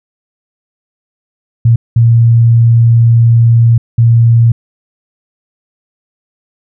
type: tone bursts at uneven times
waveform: sine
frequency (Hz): 116.3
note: A#2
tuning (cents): -4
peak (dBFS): -3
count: 3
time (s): 1.65-1.76 / 1.96-3.78 / 3.98-4.52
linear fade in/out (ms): 5
effects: none